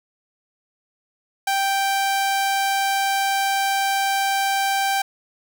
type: tone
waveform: sawtooth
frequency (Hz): 784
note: G5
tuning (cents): 0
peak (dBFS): -15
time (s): 1.47-5.02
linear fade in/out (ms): 5
effects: none